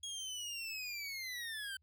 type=linear sweep; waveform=25% pulse; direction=down; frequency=3316 to 1534 Hz; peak=-37 dBFS; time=0.03-1.77 s; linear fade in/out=5 ms; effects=added 77 Hz sine -70 dBFS peak until 1.82 s